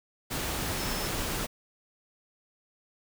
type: tone in noise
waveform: sine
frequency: 5274 Hz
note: E8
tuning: in tune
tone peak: -40 dBFS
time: 0.78-1.09 s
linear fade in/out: 20 ms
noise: pink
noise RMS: -32 dBFS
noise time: 0.3-1.47 s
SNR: -11 dB
effects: none